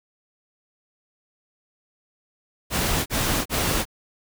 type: noise bursts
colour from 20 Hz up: pink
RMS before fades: -23 dBFS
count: 3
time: 2.7-3.854 s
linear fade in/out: 50 ms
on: 360 ms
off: 37 ms
effects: none